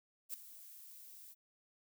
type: noise with ADSR envelope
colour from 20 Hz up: violet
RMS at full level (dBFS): -40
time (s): 0.29-1.35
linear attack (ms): 49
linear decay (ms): 4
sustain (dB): -15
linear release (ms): 34
effects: none